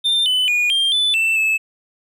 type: tone with pitch steps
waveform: triangle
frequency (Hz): 3595 / 3012 / 2447 / 3190 / 3493 / 2665 / 2609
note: A7 / F#7 / D#7 / G7 / A7 / E7 / E7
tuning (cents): +36 / +30 / -29 / +30 / -13 / +18 / -18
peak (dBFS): -13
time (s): 0.04-1.58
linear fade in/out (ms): 20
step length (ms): 220
effects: none